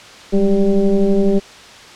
sine tone with frequency modulation, 200 Hz, G3, 35 cents sharp, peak -10 dBFS, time 0.32-1.4 s, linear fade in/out 20 ms, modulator 194 Hz, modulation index 1.4, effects white hiss -38 dBFS RMS until 1.95 s + low-pass 5000 Hz 12 dB/octave

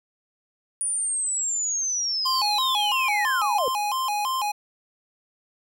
sine linear sweep, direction down, 9540 to 460 Hz, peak -23 dBFS, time 0.81-3.68 s, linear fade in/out 0 ms
square tone with vibrato, 932.3 Hz, A#5, in tune, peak -24 dBFS, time 2.25-4.52 s, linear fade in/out 10 ms, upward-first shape square, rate 3 Hz, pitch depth 200 cents each way
effects none

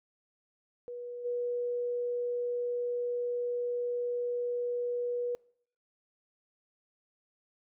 sine tone with level steps, 485.2 Hz, B4, 31 cents flat, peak -38 / -30 dBFS, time 0.88-5.35 s, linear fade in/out 0 ms, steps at 1.24 s, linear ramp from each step 20 ms, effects noise-tail reverb RT60 0.6 s tail -25 dB re dry

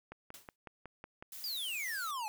click train, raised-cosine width 0.5 ms, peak -31 dBFS, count 7, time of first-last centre 0.12-1.225 s, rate 5.43 Hz
white noise with exponential decay, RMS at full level -48 dBFS, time 0.34-0.56 s, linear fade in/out 2 ms, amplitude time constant 46 ms
blue noise, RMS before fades -47 dBFS, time 1.32-2.11 s, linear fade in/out 2 ms
square exponential sweep, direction down, 4978 to 826 Hz, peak -37 dBFS, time 1.44-2.28 s, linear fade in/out 0 ms
effects none

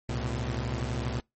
sawtooth tone cluster, 67.1 / 113.3 / 125.5 Hz, C2 / A#2 / B2, +44 / -49 / +28 cents, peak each -30 dBFS, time 0.09-1.2 s, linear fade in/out 0 ms, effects noise-tail reverb RT60 0.2 s tail -26 dB re dry + MP3 32 kbps

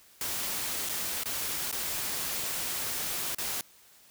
white noise with dropouts, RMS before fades -33 dBFS, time 0.21-3.61 s, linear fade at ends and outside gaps 1 ms, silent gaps 0.889-0.894 / 1.235-1.257 / 1.714-1.726 / 3.348-3.384 s, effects white hiss -58 dBFS RMS until 4.1 s

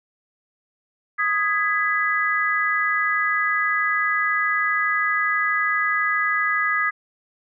sine chord, G# minor, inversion second, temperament just, 1245.9 / 1661.2 / 1993.5 Hz, D#6 / G#6 / B6, +2 / 0 / +16 cents, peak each -23 dBFS, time 1.18-6.91 s, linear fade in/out 20 ms, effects none

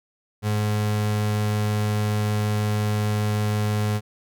35% pulse tone, 105.5 Hz, G#2, 28 cents sharp, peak -19 dBFS, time 0.42-4.01 s, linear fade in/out 50 ms, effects none

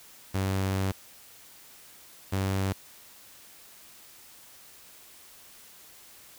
sawtooth tone pair in turn, 96 / 96.38 Hz, G2 / G2, -36 / -29 cents, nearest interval unison, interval 7 cents, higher second, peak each -22 dBFS, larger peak neither, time 0.34-0.92 / 2.32-2.73 s, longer first, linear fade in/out 10 ms, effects white hiss -52 dBFS RMS until 6.38 s

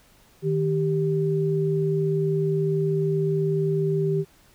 sine tone pair together, 155.56 / 392 Hz, D#3 / G4, 0 / 0 cents, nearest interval octave + major third, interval 1600 cents, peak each -23 dBFS, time 0.42-4.25 s, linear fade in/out 50 ms, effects pink hiss -57 dBFS RMS until 4.54 s

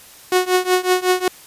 sawtooth tone with tremolo, 366.3 Hz, F#4, 17 cents flat, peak -7 dBFS, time 0.32-1.28 s, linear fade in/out 2 ms, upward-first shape triangle, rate 5.4 Hz, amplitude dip 95%, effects white hiss -43 dBFS RMS until 1.46 s + resampled to 32000 Hz

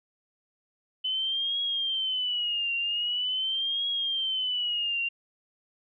sine tone with vibrato, 3022 Hz, F#7, 36 cents sharp, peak -26 dBFS, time 1.04-5.09 s, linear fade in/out 10 ms, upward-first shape triangle, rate 0.44 Hz, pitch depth 160 cents each way, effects none

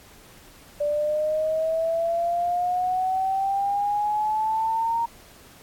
sine exponential sweep, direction up, 584 to 932.3 Hz, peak -21 dBFS, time 0.8-5.06 s, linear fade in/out 10 ms, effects pink hiss -50 dBFS RMS until 5.62 s + AAC 64 kbps

